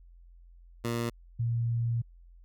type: tone pair in turn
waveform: 15% pulse / sine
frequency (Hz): 117.5 / 116.97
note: A#2 / A#2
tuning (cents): +14 / +6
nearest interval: unison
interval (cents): 8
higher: first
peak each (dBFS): -23 / -26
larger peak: first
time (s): 0.84-1.1 / 1.39-2.02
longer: second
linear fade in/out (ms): 10
effects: added 43 Hz sine -51 dBFS peak until 2.44 s